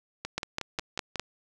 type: two click trains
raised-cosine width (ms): 0.2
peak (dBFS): -12 / -16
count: 5 / 6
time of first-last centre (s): 0.38-1.196 / 0.25-1.157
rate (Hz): 4.9 / 5.51
effects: none